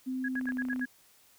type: tone with pitch glide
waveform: sine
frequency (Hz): 258.4 to 254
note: C4 to B3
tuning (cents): -21 to +49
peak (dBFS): -31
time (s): 0.06-0.86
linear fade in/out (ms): 20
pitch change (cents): -30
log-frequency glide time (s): 0.31-0.51
type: tone bursts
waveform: sine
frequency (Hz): 1661.2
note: G#6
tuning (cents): 0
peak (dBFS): -32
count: 6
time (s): 0.24-0.854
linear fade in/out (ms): 5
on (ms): 44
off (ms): 70
type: clicks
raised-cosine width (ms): 0.5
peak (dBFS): -32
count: 12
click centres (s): 0.354 / 0.412 / 0.456 / 0.489 / 0.521 / 0.571 / 0.621 / 0.652 / 0.686 / 0.731 / 0.761 / 0.795
effects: white hiss -62 dBFS RMS until 1.38 s